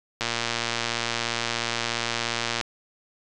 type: click train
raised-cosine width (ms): 0.2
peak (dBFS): -8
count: 282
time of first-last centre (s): 0.21-2.612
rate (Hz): 117
effects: resampled to 24000 Hz